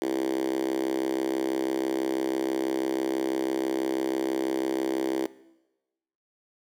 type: tone with high-pass filter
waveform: 5% pulse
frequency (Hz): 66.1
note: C2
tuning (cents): +18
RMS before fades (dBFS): -28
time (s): 0.02-5.26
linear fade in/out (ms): 0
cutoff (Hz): 340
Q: 5.9
effects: noise-tail reverb RT60 1.0 s tail -19 dB re dry